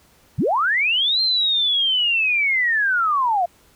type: linear two-way sweep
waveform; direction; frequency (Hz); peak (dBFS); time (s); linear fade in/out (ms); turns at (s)
sine; up then down; 83.3 to 4186 to 668; -16; 0.38-3.46; 10; 1.21
effects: pink hiss -55 dBFS RMS until 3.75 s